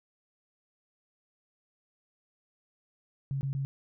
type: tone bursts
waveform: sine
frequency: 137 Hz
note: C#3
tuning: 20 cents flat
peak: -29 dBFS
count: 3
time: 3.31-3.65 s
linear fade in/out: 0 ms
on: 100 ms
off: 20 ms
effects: none